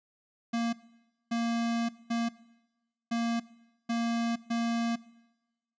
square tone bursts at uneven times, 232.5 Hz, A#3, 4 cents flat, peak -28 dBFS, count 6, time 0.53-0.73 / 1.31-1.89 / 2.1-2.29 / 3.11-3.4 / 3.89-4.36 / 4.5-4.96 s, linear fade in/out 10 ms, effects noise-tail reverb RT60 1.0 s tail -20 dB re dry + resampled to 16000 Hz

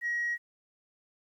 sine tone, 1900 Hz, A#6, 33 cents sharp, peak -27 dBFS, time 0.01-0.38 s, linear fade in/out 50 ms, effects tanh soft clip ceiling -25 dBFS + 11-bit

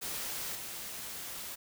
white noise with level steps, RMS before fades -38 / -42 dBFS, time 0.01-1.56 s, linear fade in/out 20 ms, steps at 0.55 s, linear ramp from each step 2 ms, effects none

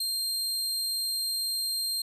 sawtooth tone, 4186 Hz, C8, in tune, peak -25 dBFS, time 0-2.02 s, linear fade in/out 5 ms, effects resampled to 32000 Hz

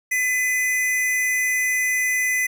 square tone pair together, 2011 / 2481 Hz, B6 / D#7, +31 / -6 cents, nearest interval major third, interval 363 cents, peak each -20 / -31 dBFS, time 0.11-2.47 s, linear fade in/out 10 ms, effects none

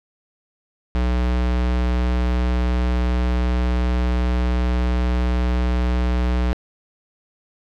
square tone, 61.3 Hz, B1, 12 cents flat, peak -18 dBFS, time 0.95-6.53 s, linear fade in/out 0 ms, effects low-pass 4000 Hz 12 dB/octave + 8-bit

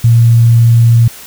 sine tone, 116.54 Hz, A#2, in tune, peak -3 dBFS, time 0.04-1.08 s, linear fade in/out 5 ms, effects white hiss -32 dBFS RMS until 1.26 s

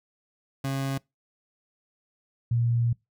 30% pulse / sine tone pair in turn, 135.9 / 118.01 Hz, C#3 / A#2, -34 / +22 cents, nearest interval major second, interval 244 cents, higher first, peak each -24 / -21 dBFS, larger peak second, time 0.64-0.98 / 2.51-2.93 s, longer second, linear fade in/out 5 ms, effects noise-tail reverb RT60 0.2 s tail -24 dB re dry

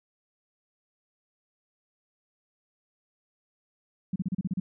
sine tone bursts, 185.8 Hz, F#3, 7 cents sharp, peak -25 dBFS, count 8, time 4.13-4.6 s, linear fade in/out 5 ms, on 29 ms, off 34 ms, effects none

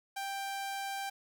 sawtooth tone, 787 Hz, G5, 7 cents sharp, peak -32 dBFS, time 0.16-1.1 s, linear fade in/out 10 ms, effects 11-bit

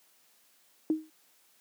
sine tone with exponential decay, 313.7 Hz, D#4, 14 cents sharp, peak -20 dBFS, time 0.9-1.1 s, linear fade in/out 1 ms, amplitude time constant 42 ms, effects white hiss -65 dBFS RMS until 1.6 s + high-pass 200 Hz 12 dB/octave

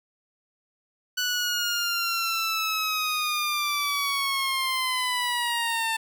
15% pulse linear sweep, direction down, 1487 to 891 Hz, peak -18 dBFS, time 1.17-5.97 s, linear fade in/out 10 ms, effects none

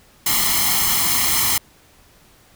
white noise with comb filter, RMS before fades -18 dBFS, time 0.26-1.58 s, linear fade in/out 5 ms, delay 0.96 ms, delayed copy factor +0.8, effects pink hiss -52 dBFS RMS until 2.55 s

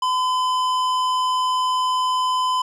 triangle tone with tanh clipping, 1015 Hz, B5, 47 cents sharp, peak -20 dBFS, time 0.02-2.62 s, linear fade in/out 5 ms, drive 18 dB, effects none

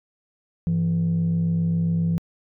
sine tone pair together, 100 / 167.45 Hz, G2 / E3, +35 / +27 cents, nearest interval major sixth, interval 892 cents, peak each -26 / -18 dBFS, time 0.67-2.18 s, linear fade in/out 0 ms, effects tanh soft clip ceiling -16 dBFS

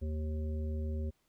harmonic tone, 77.3 Hz, D#2, 11 cents flat, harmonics 1 / 3 / 5 / 7, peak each -33 / -43 / -47 / -50 dBFS, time 0.01-1.11 s, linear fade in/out 20 ms, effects pink hiss -75 dBFS RMS until 1.28 s

